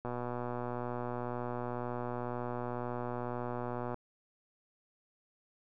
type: click train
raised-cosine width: 1 ms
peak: -24 dBFS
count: 476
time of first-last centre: 0.05-3.943 s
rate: 122 Hz
effects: none